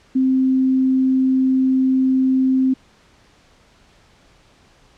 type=tone; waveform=sine; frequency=261.6 Hz; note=C4; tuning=in tune; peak=-13 dBFS; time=0.15-2.74 s; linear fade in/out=10 ms; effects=pink hiss -53 dBFS RMS until 4.97 s + low-pass 6000 Hz 12 dB/octave